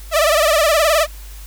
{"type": "tone with vibrato", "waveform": "sawtooth", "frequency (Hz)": 622, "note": "D#5", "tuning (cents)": -1, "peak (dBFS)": -8, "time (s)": [0.11, 1.07], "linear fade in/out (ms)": 50, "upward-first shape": "sine", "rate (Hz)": 19, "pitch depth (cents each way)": 120, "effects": ["added 50 Hz sine -32 dBFS peak until 1.46 s", "white hiss -42 dBFS RMS until 1.46 s"]}